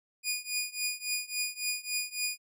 15% pulse tone with tremolo, 2454 Hz, D#7, 25 cents flat, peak -21 dBFS, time 0.23-2.38 s, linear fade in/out 50 ms, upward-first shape triangle, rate 3.6 Hz, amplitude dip 95%, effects none

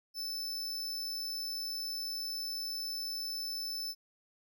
45% pulse tone, 5274 Hz, E8, in tune, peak -36 dBFS, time 0.14-3.95 s, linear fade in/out 50 ms, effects none

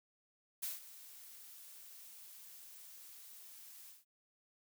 blue noise with ADSR envelope, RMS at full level -39 dBFS, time 0.62-4.05 s, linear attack 15 ms, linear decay 160 ms, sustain -16 dB, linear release 170 ms, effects none

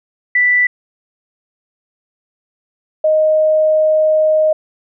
sine tone pair in turn, 1975.5 / 622.2 Hz, B6 / D#5, 0 / 0 cents, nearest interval octave + minor sixth, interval 2000 cents, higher first, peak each -9 dBFS, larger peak neither, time 0.35-0.67 / 3.04-4.53 s, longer second, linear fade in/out 5 ms, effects none

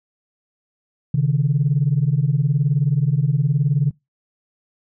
sine beating tone pair, 133.7 / 152.7 Hz, C3 / D#3, +38 / -32 cents, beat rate 19 Hz, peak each -17 dBFS, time 1.14-3.91 s, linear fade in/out 5 ms, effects noise-tail reverb RT60 0.2 s tail -23 dB re dry + tanh soft clip ceiling -8 dBFS

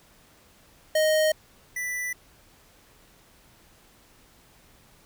square tone pair in turn, 622.3 / 1980 Hz, D#5 / B6, 0 / +4 cents, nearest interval octave + minor sixth, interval 2004 cents, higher second, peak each -20 / -29 dBFS, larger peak first, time 0.95-1.32 / 1.76-2.13 s, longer neither, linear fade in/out 5 ms, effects pink hiss -57 dBFS RMS until 5.05 s

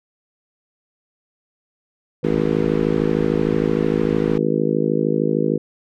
harmonic tone, 53.2 Hz, G#1, 42 cents sharp, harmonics 3 / 4 / 5 / 6 / 7 / 8 / 9, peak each -24 / -24 / -24 / -24 / -24 / -24 / -24 dBFS, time 2.23-5.58 s, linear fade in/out 10 ms
pink low-pass noise, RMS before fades -32 dBFS, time 2.24-4.38 s, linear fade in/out 2 ms, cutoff 2300 Hz, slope 12 dB/octave
effects none

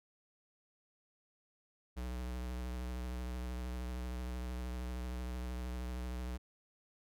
square tone with vibrato, 61.74 Hz, B1, in tune, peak -39 dBFS, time 1.96-6.38 s, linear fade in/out 20 ms, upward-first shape triangle, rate 13 Hz, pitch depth 46 cents each way, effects none

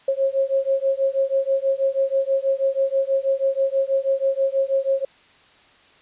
sine beating tone pair, 538 / 544.2 Hz, C5 / C#5, +48 / -32 cents, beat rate 6.2 Hz, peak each -21 dBFS, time 0.08-5.05 s, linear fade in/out 5 ms, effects white hiss -53 dBFS RMS until 6.01 s + resampled to 8000 Hz

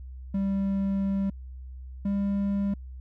triangle tone pair in turn, 196 / 199.66 Hz, G3 / G3, 0 / +32 cents, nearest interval unison, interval 32 cents, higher second, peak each -22 dBFS, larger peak neither, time 0.34-1.3 / 2.05-2.74 s, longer first, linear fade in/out 5 ms, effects added 64 Hz sine -38 dBFS peak until 3 s

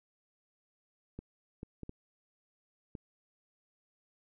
clicks, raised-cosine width 3 ms, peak -29 dBFS, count 5, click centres 1.19 / 1.631 / 1.833 / 1.894 / 2.952 s, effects none

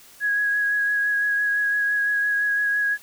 sine tone with vibrato, 1661.2 Hz, G#6, in tune, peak -19 dBFS, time 0.2-2.98 s, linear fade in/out 50 ms, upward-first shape sine, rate 5.9 Hz, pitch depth 16 cents each way, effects white hiss -49 dBFS RMS until 3.02 s

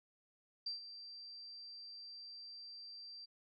sine tone with ADSR envelope, 4699 Hz, D8, in tune, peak -37 dBFS, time 0.66-3.26 s, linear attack 7 ms, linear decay 130 ms, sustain -12 dB, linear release 17 ms, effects none

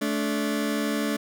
sawtooth tone pair together, 216.9 / 289.2 Hz, A3 / D4, -25 / -27 cents, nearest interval perfect fourth, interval 498 cents, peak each -23 dBFS, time 0.01-1.17 s, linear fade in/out 10 ms, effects none

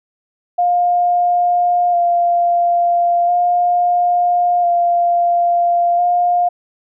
sine tone with vibrato, 701 Hz, F5, 6 cents sharp, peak -11 dBFS, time 0.58-6.49 s, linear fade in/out 10 ms, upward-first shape square, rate 0.37 Hz, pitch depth 15 cents each way, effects none

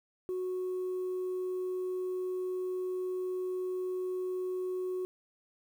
sine tone, 368.1 Hz, F#4, 9 cents flat, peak -30 dBFS, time 0.29-5.05 s, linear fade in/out 0 ms, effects tanh soft clip ceiling -30 dBFS + 10-bit

